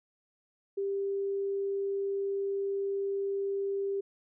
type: tone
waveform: sine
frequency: 395.4 Hz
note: G4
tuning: 15 cents sharp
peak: -29 dBFS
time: 0.77-4.01 s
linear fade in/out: 10 ms
effects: none

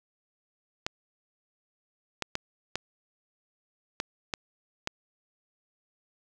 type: clicks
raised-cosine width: 0.2 ms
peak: -12 dBFS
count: 7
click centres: 0.865 / 2.223 / 2.354 / 2.756 / 4.001 / 4.338 / 4.874 s
effects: none

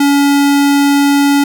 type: tone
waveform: square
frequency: 283 Hz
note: C#4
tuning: 36 cents sharp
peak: -8 dBFS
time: 0-1.44 s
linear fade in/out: 5 ms
effects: none

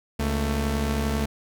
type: tone pair together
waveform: sawtooth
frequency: 70.1 / 222.8 Hz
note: C#2 / A3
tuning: +20 / +22 cents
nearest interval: octave + minor sixth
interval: 2002 cents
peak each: -21 / -23 dBFS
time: 0.19-1.26 s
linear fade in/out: 10 ms
effects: none

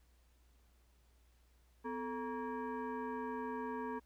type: tone with frequency modulation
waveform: sine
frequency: 252.5 Hz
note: B3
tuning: 39 cents sharp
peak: -38 dBFS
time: 1.84-4 s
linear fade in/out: 20 ms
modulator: 693 Hz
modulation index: 1.4
effects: added 60 Hz sine -66 dBFS peak until 4.05 s + pink hiss -75 dBFS RMS until 4.05 s

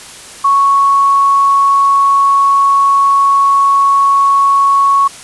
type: tone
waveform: sine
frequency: 1108.7 Hz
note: C#6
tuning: in tune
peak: -6 dBFS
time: 0.44-5.08 s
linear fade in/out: 10 ms
effects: white hiss -32 dBFS RMS until 5.23 s + resampled to 24000 Hz

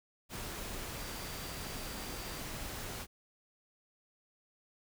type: tone in noise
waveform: sine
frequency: 4700 Hz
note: D8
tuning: 1 cent sharp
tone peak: -53 dBFS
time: 0.96-2.43 s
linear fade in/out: 50 ms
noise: pink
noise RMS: -42 dBFS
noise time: 0.29-3.07 s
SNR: -14 dB
effects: none

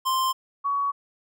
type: tone pair in turn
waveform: square / sine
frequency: 1046.5 / 1124.9 Hz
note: C6 / C#6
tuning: 0 / +25 cents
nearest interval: minor second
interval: 125 cents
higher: second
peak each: -22 dBFS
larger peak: neither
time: 0.05-0.33 / 0.64-0.92 s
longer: neither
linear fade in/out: 20 ms
effects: none

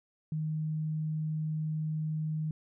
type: tone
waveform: sine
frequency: 155.6 Hz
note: D#3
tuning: in tune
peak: -30 dBFS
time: 0.32-2.51 s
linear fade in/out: 2 ms
effects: none

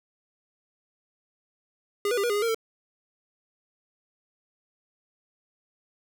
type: tone with pitch steps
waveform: square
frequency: 407.5 / 486 / 399.4 / 479.3 / 409.6 / 413.3 / 462.3 / 450.1 Hz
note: G#4 / B4 / G4 / A#4 / G#4 / G#4 / A#4 / A4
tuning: -33 / -28 / +32 / +48 / -24 / -8 / -14 / +39 cents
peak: -24 dBFS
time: 2.05-2.546 s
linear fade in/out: 2 ms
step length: 62 ms
effects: none

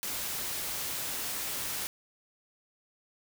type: noise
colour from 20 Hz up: white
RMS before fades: -35 dBFS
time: 0.03-1.87 s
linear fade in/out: 0 ms
effects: none

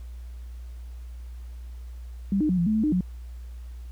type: tone with pitch steps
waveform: sine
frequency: 196.9 / 305.4 / 183 / 171.5 / 215.9 / 218.7 / 303.4 / 181.8 Hz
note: G3 / D#4 / F#3 / F3 / A3 / A3 / D#4 / F#3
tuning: +8 / -32 / -19 / -31 / -33 / -10 / -44 / -30 cents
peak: -20 dBFS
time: 2.32-3.008 s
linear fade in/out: 2 ms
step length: 86 ms
effects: added 60 Hz sine -36 dBFS peak until 3.91 s + pink hiss -60 dBFS RMS until 3.91 s

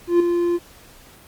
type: tone with ADSR envelope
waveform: triangle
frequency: 346.8 Hz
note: F4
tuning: 12 cents flat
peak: -8 dBFS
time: 0.07-0.59 s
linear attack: 130 ms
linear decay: 5 ms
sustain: -7 dB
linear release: 35 ms
effects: pink hiss -47 dBFS RMS until 1.27 s + Opus 48 kbps

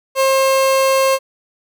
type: tone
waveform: 30% pulse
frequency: 534 Hz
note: C5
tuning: 35 cents sharp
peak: -9 dBFS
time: 0.15-1.19 s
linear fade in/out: 50 ms
effects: none

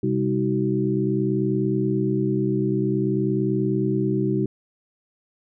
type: tone cluster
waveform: sine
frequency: 130.9 / 200 / 317.1 / 377.6 Hz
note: C3 / G3 / D#4 / F#4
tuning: +1 / +35 / +33 / +35 cents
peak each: -25 dBFS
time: 0.03-4.46 s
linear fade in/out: 5 ms
effects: none

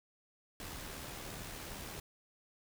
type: noise with amplitude modulation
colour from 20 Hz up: pink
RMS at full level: -44 dBFS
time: 0.6-2 s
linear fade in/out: 2 ms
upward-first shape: sine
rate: 77.1 Hz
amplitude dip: 35%
effects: none

